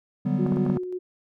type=chord; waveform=triangle; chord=G major seventh; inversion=second; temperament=equal; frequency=146.83 / 185 / 196 / 246.9 Hz; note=D3 / F#3 / G3 / B3; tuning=0 / 0 / 0 / 0 cents; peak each=-25 dBFS; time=0.25-0.78 s; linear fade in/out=10 ms
type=tone with tremolo; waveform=sine; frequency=364.3 Hz; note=F#4; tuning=27 cents flat; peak=-27 dBFS; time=0.38-0.99 s; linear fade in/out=20 ms; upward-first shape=square; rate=5.5 Hz; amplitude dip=30%
type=clicks; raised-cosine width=1 ms; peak=-19 dBFS; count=6; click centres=0.464 / 0.522 / 0.57 / 0.664 / 0.7 / 0.771 s
effects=none